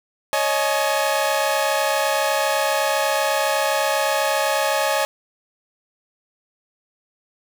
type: chord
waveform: sawtooth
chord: C# suspended second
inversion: none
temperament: equal with one note detuned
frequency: 554.4 / 622.3 / 847.6 Hz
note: C#5 / D#5 / G#5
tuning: 0 / 0 / +35 cents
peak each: -19 dBFS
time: 0.33-5.05 s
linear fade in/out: 0 ms
effects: 7-bit